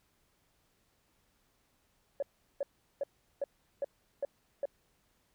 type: tone bursts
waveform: sine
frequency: 561 Hz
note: C#5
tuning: 21 cents sharp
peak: -29 dBFS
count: 7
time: 2.2-4.655 s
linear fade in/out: 2 ms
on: 25 ms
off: 380 ms
effects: tanh soft clip ceiling -25 dBFS + pink hiss -73 dBFS RMS until 5.34 s